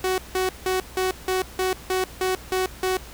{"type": "tone bursts", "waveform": "sawtooth", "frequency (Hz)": 373, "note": "F#4", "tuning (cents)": 14, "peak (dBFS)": -17, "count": 10, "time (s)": [0.04, 2.97], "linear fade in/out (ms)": 2, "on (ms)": 140, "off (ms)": 170, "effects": ["added 60 Hz sine -43 dBFS peak until 3.13 s", "pink hiss -43 dBFS RMS until 3.13 s"]}